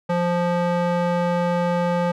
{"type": "tone with band-pass filter", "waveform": "square", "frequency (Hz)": 174.61, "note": "F3", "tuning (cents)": 0, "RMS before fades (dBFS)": -21, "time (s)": [0.09, 2.12], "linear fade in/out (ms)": 10, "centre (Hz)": 660, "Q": 0.85, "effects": []}